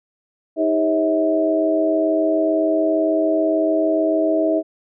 sine tone cluster, 315.8 / 402.6 / 545 / 643 Hz, D#4 / G4 / C#5 / E5, +26 / +46 / -29 / -43 cents, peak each -19 / -25 / -27 / -18 dBFS, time 0.56-4.63 s, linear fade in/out 50 ms, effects none

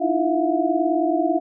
sine tone cluster, 304.9 / 324.8 / 343.2 / 662 / 712 Hz, D#4 / E4 / F4 / E5 / F5, -35 / -26 / -30 / +7 / +33 cents, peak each -24 dBFS, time 0-1.4 s, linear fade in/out 20 ms, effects none

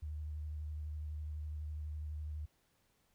sine tone with vibrato, 76 Hz, D#2, 40 cents flat, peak -39 dBFS, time 0.02-2.46 s, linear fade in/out 10 ms, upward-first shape square, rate 12 Hz, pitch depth 18 cents each way, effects pink hiss -75 dBFS RMS until 3.14 s

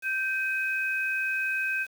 sine tone pair together, 1560 / 2527 Hz, G6 / D#7, -9 / +26 cents, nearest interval minor sixth, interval 835 cents, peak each -28 / -29 dBFS, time 0.02-1.87 s, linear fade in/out 50 ms, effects 8-bit

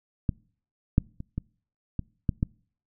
clicks, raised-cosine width 5 ms, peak -11 / -6 / -24 / -17 / -16 / -11 / -11 dBFS, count 7, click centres 0.292 / 0.981 / 1.204 / 1.38 / 1.993 / 2.292 / 2.429 s, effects noise-tail reverb RT60 0.5 s tail -26 dB re dry

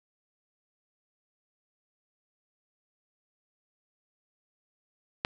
click, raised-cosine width 0.3 ms, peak -11 dBFS, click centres 5.249 s, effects none

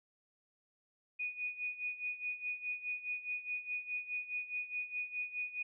sine tone with tremolo, 2472 Hz, D#7, 12 cents flat, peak -34 dBFS, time 1.19-5.63 s, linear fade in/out 10 ms, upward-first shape sine, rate 4.8 Hz, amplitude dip 80%, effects none

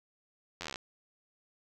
slowing click train, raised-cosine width 0.2 ms, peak -21 dBFS, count 12, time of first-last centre 0.61-0.758 s, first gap 11 ms, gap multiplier 1.04, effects none

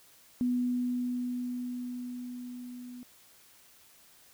sine tone with level ramp, 246.9 Hz, B3, in tune, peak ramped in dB -25 to -42 dBFS, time 0.41-3.03 s, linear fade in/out 0 ms, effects white hiss -59 dBFS RMS until 4.33 s

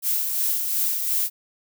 violet noise with tremolo, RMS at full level -22 dBFS, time 0.02-1.3 s, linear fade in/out 50 ms, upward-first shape sine, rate 2.8 Hz, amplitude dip 40%, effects none

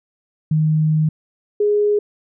sine tone pair in turn, 155.5 / 415.1 Hz, D#3 / G#4, -1 / -1 cents, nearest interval octave + perfect fourth, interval 1700 cents, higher second, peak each -13 dBFS, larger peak neither, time 0.51-1.09 / 1.6-1.99 s, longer first, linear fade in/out 5 ms, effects none

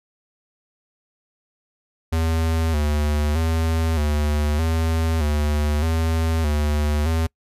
square tone with vibrato, 77.78 Hz, D#2, in tune, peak -19 dBFS, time 2.12-7.27 s, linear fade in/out 10 ms, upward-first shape square, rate 0.81 Hz, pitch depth 75 cents each way, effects noise-tail reverb RT60 0.1 s tail -26 dB re dry + resampled to 32000 Hz

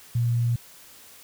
sine tone, 118.7 Hz, A#2, 32 cents sharp, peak -20 dBFS, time 0.15-0.56 s, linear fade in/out 5 ms, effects white hiss -49 dBFS RMS until 1.23 s

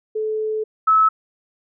sine tone pair in turn, 433.4 / 1298.7 Hz, A4 / E6, -26 / -26 cents, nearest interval octave + perfect fifth, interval 1900 cents, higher second, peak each -20 / -11 dBFS, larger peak second, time 0.15-0.64 / 0.87-1.09 s, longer first, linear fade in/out 10 ms, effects none

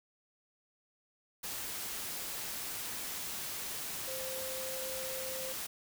sine tone in noise, 523.3 Hz, C5, in tune, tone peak -41 dBFS, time 4.07-5.53 s, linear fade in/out 10 ms, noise white, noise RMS -40 dBFS, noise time 1.43-5.67 s, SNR -4 dB, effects none

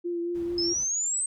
sine tone with vibrato, 344.8 Hz, F4, 22 cents flat, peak -27 dBFS, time 0.04-0.74 s, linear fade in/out 20 ms, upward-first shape triangle, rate 4.5 Hz, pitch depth 26 cents each way
brown noise, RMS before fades -42 dBFS, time 0.34-0.85 s, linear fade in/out 20 ms
sine exponential sweep, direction up, 5100 to 8372 Hz, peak -25 dBFS, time 0.58-1.26 s, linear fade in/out 2 ms
effects high-pass 60 Hz 12 dB/octave

